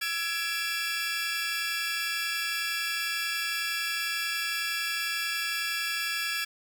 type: tone cluster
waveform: 25% pulse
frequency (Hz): 1331 / 1678 / 2348 / 2693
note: E6 / G#6 / D7 / E7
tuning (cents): +16 / +17 / -1 / +36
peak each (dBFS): -35 / -28 / -30 / -32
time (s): 0.01-6.45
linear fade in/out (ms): 10
effects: 9-bit